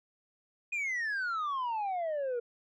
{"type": "exponential sweep", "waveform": "sine", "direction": "down", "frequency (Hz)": [2489, 466.2], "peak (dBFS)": -28, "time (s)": [0.72, 2.4], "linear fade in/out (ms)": 10, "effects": ["tanh soft clip ceiling -30 dBFS"]}